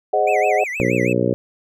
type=chord; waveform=sine; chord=Ab dominant seventh; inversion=none; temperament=equal with one note detuned; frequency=415.3 / 523.3 / 616.5 / 740 Hz; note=Ab4 / C5 / Eb5 / Gb5; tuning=0 / 0 / -16 / 0 cents; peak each=-21 / -23 / -19 / -18 dBFS; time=0.13-0.64 s; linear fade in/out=5 ms
type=tone with vibrato; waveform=triangle; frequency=2269 Hz; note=C#7; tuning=40 cents sharp; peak=-22 dBFS; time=0.27-1.13 s; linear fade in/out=5 ms; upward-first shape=sine; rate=6.3 Hz; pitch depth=260 cents each way
type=harmonic tone; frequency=60.7 Hz; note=B1; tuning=29 cents flat; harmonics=2 / 3 / 4 / 5 / 6 / 7 / 8 / 9; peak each=-24 / -24 / -24 / -24 / -24 / -24 / -24 / -24 dBFS; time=0.8-1.34 s; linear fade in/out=0 ms
effects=none